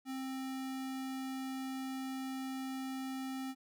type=tone; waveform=square; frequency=263.9 Hz; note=C4; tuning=15 cents sharp; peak=-39 dBFS; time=0.05-3.55 s; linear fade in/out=50 ms; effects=none